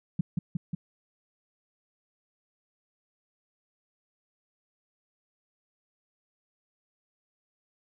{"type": "tone with echo", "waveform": "sine", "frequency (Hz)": 170, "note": "F3", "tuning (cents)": -46, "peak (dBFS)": -21, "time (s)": [0.19, 0.21], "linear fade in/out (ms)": 5, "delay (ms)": 180, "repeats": 3, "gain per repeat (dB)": -2, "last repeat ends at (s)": 0.75, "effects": []}